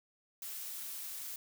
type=noise; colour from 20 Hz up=blue; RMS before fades=-43 dBFS; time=0.42-1.36 s; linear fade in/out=2 ms; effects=none